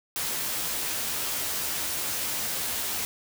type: noise with comb filter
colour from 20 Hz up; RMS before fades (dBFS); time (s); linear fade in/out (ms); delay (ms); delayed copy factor
white; -30; 0.16-3.05; 0; 13; +0.55
effects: none